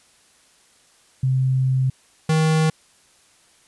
sine / square tone pair in turn, 130.81 / 157.9 Hz, C3 / D#3, 0 / +26 cents, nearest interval minor third, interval 326 cents, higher second, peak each -16 dBFS, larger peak neither, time 1.23-1.9 / 2.29-2.7 s, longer first, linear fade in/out 5 ms, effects white hiss -56 dBFS RMS until 3.67 s + resampled to 24000 Hz

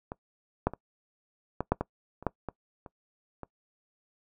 clicks, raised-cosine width 1 ms, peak -22 / -10 / -24 / -15 / -9 / -15 / -30 / -12 / -20 / -30 / -25 dBFS, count 11, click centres 0.119 / 0.67 / 0.736 / 1.606 / 1.72 / 1.81 / 2.226 / 2.267 / 2.487 / 2.862 / 3.433 s, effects noise-tail reverb RT60 0.1 s tail -22 dB re dry

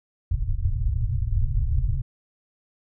pink low-pass noise, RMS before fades -23 dBFS, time 0.31-2.02 s, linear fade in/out 5 ms, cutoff 130 Hz, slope 96 dB/octave, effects none

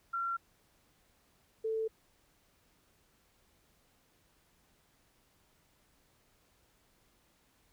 sine tone pair in turn, 1368 / 443 Hz, F6 / A4, -36 / +12 cents, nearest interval octave + minor sixth, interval 1952 cents, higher first, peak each -32 / -31 dBFS, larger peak second, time 0.13-0.37 / 1.64-1.88 s, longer neither, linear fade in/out 10 ms, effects pink hiss -70 dBFS RMS until 7.72 s

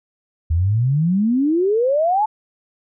sine exponential sweep, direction up, 77.3 to 887 Hz, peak -14 dBFS, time 0.5-2.26 s, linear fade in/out 10 ms, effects none

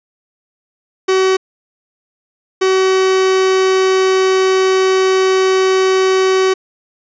45% pulse tone pair in turn, 378.3 / 378.3 Hz, F#4 / F#4, +38 / +38 cents, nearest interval unison, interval 0 cents, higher neither, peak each -10 dBFS, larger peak neither, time 1.08-1.37 / 2.61-6.54 s, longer second, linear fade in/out 10 ms, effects resampled to 16000 Hz + 8-bit

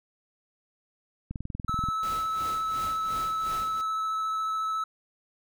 click train, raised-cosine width 5 ms, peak -21 dBFS, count 13, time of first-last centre 1.31-1.887 s, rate 20.8 Hz
triangle tone with vibrato, 1303 Hz, E6, 20 cents flat, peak -25 dBFS, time 1.68-4.84 s, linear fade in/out 5 ms, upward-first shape sine, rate 14 Hz, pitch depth 10 cents each way
pink noise with tremolo, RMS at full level -40 dBFS, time 2.03-3.81 s, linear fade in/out 0 ms, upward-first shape sine, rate 2.8 Hz, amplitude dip 75%
effects none

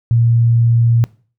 sine tone, 116.9 Hz, A#2, 5 cents sharp, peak -9 dBFS, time 0.11-1.04 s, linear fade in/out 0 ms, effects noise-tail reverb RT60 0.4 s tail -21 dB re dry

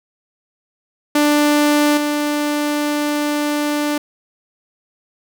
sawtooth tone with level steps, 295.1 Hz, D4, 8 cents sharp, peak -8 / -13 dBFS, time 1.15-3.98 s, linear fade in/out 5 ms, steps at 1.97 s, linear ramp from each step 5 ms, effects none

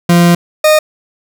40% pulse tone pair in turn, 172.8 / 615.8 Hz, F3 / D#5, -18 / -18 cents, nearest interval octave + minor seventh, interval 2200 cents, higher second, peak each -4 dBFS, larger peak neither, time 0.09-0.35 / 0.64-0.79 s, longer first, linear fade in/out 5 ms, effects none

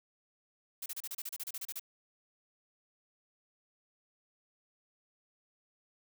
blue noise bursts, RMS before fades -40 dBFS, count 14, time 0.82-1.796 s, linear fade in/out 5 ms, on 40 ms, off 32 ms, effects none

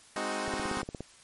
10% pulse chord, Ab dominant seventh, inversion none, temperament equal, 207.7 / 261.6 / 311.1 / 370 Hz, Ab3 / C4 / Eb4 / Gb4, 0 / 0 / 0 / 0 cents, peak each -29 dBFS, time 0.16-0.82 s, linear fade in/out 2 ms
click train, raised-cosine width 2 ms, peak -23 dBFS, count 10, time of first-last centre 0.48-1.006 s, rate 17.1 Hz
effects white hiss -56 dBFS RMS until 1.23 s + MP3 48 kbps

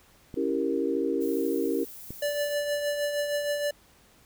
clicks, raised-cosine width 3 ms, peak -25 dBFS, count 2, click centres 0.342 / 2.106 s
sine chord, C# diminished seventh, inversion none, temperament equal, 277.2 / 329.6 / 392 / 466.2 Hz, C#4 / E4 / G4 / Bb4, 0 / 0 / 0 / 0 cents, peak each -30 dBFS, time 0.36-1.85 s, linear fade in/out 20 ms
violet noise, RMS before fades -44 dBFS, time 1.2-2.55 s, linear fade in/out 20 ms
square tone with tremolo, 583 Hz, D5, 13 cents flat, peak -25 dBFS, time 2.22-3.71 s, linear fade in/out 5 ms, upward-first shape triangle, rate 6.4 Hz, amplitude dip 50%
effects pink hiss -59 dBFS RMS until 4.25 s

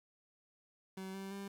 30% pulse tone with pitch steps, 190 / 193.88 / 197.84 Hz, F#3 / G3 / G3, +46 / -19 / +16 cents, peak -40 dBFS, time 0.97-1.48 s, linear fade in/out 5 ms, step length 170 ms, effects 11-bit

